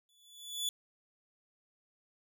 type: tone with exponential growth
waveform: sawtooth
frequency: 3449 Hz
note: A7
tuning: 35 cents flat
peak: -27 dBFS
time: 0.09-0.69 s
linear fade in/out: 1 ms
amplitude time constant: 130 ms
effects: none